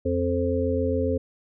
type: harmonic tone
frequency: 87.31 Hz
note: F2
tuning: in tune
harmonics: 1 / 3 / 5 / 6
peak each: -27 / -27 / -27 / -27 dBFS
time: 0.05-1.18 s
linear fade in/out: 10 ms
effects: none